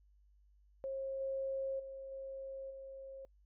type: tone with level steps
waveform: sine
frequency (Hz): 538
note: C5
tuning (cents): +48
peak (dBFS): -37 / -35 / -44 / -42 / -46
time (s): 0.84-3.25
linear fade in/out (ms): 0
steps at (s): 1.2 / 1.79 / 2.11 / 2.7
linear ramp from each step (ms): 10
effects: noise-tail reverb RT60 0.1 s tail -26 dB re dry + added 50 Hz sine -64 dBFS peak until 3.45 s